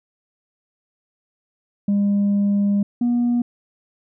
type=tone pair in turn; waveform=sine; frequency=202 / 240.7 Hz; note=G#3 / B3; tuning=-48 / -44 cents; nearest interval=minor third; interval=304 cents; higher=second; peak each=-13 / -14 dBFS; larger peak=first; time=1.88-2.83 / 3.01-3.42 s; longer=first; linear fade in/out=5 ms; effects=tanh soft clip ceiling -14 dBFS